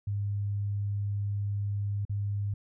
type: tone with dropouts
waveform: sine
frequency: 101.5 Hz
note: G#2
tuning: 39 cents flat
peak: -28 dBFS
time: 0.07-2.54 s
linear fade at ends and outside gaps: 5 ms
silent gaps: 2.052-2.095 s
effects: none